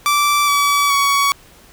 sawtooth tone with pitch steps, 1166 / 1144.6 / 1123.7 Hz, D6 / D6 / C#6, -13 / -45 / +23 cents, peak -9 dBFS, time 0.06-1.32 s, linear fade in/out 0 ms, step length 420 ms, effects pink hiss -46 dBFS RMS until 1.72 s

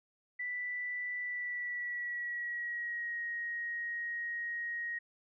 sine tone with pitch glide, 1975.5 to 1881.9 Hz, B6 to A#6, 0 to +16 cents, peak -35 dBFS, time 0.39-4.99 s, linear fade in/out 10 ms, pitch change -84 cents, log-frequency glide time 1.2-3.22 s, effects none

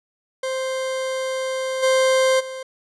40% pulse tone with level steps, 523.3 Hz, C5, in tune, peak -22 / -14 / -29 dBFS, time 0.43-2.63 s, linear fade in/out 5 ms, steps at 1.82 / 2.39 s, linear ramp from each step 20 ms, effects resampled to 24000 Hz

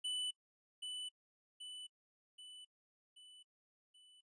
square tone with echo, 2988 Hz, F#7, 16 cents sharp, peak -38 dBFS, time 0.04-0.31 s, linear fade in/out 10 ms, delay 780 ms, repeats 5, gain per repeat -5 dB, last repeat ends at 4.21 s, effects noise-tail reverb RT60 0.1 s tail -25 dB re dry + resampled to 22050 Hz

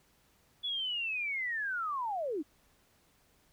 sine linear sweep, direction down, 3441 to 266.7 Hz, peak -32 dBFS, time 0.63-2.43 s, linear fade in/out 20 ms, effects pink hiss -68 dBFS RMS until 3.52 s

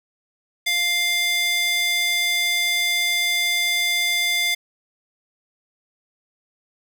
square tone with high-pass filter, 699 Hz, F5, 1 cent sharp, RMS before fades -21 dBFS, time 0.66-4.55 s, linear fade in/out 10 ms, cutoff 2600 Hz, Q 3.2, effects none

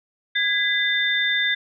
sine tone cluster, 1655 / 2007 / 3586 Hz, G#6 / B6 / A7, -6 / +27 / +32 cents, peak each -23 dBFS, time 0.35-1.55 s, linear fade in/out 10 ms, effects none

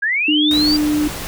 sine linear sweep, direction up, 1588 to 4809 Hz, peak -15 dBFS, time 0.02-0.77 s, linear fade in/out 10 ms
sine tone with pitch glide, 301.1 to 299.2 Hz, D4 to D4, +43 to +32 cents, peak -14 dBFS, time 0.28-1.08 s, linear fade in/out 5 ms, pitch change -11 cents, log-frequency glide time 0.45-0.9 s
pink noise, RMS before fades -27 dBFS, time 0.51-1.27 s, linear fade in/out 0 ms
effects none

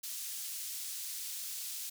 pink high-pass noise, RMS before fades -41 dBFS, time 0.03-1.9 s, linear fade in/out 10 ms, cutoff 5300 Hz, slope 12 dB/octave, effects none

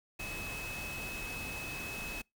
sine tone in noise, 2575 Hz, E7, 41 cents flat, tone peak -41 dBFS, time 0.19-2.22 s, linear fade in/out 10 ms, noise pink, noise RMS -43 dBFS, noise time 0.19-2.22 s, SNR -1 dB, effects noise-tail reverb RT60 0.2 s tail -26 dB re dry

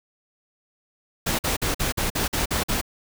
pink noise bursts, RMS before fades -24 dBFS, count 9, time 1.26-2.814 s, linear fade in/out 10 ms, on 130 ms, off 48 ms, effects none

